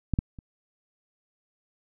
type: clicks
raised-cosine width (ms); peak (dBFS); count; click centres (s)
5; -12 / -11 / -29; 3; 0.137 / 0.189 / 0.388
effects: none